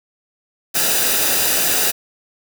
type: noise with comb filter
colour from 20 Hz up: white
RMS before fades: -17 dBFS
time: 0.74-1.92 s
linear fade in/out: 20 ms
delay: 0.92 ms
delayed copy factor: -0.55
effects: none